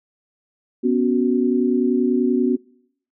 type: chord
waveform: sine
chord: B suspended second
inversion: none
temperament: equal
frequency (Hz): 246.9 / 277.2 / 370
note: B3 / C#4 / F#4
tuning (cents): 0 / 0 / 0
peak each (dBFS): -18 / -22 / -20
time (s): 0.83-2.57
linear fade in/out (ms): 20
effects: noise-tail reverb RT60 0.7 s tail -24 dB re dry